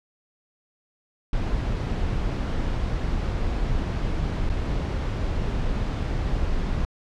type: noise with dropouts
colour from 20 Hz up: brown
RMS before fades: -25 dBFS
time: 1.33-6.85 s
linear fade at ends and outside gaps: 2 ms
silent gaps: 4.493-4.498 s
effects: low-pass 5000 Hz 12 dB/octave